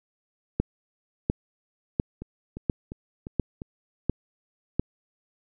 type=two click trains; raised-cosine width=3 ms; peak=-9 / -23 dBFS; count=7 / 5; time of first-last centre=0.6-4.796 / 2.22-3.619 s; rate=1.43 / 2.86 Hz; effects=none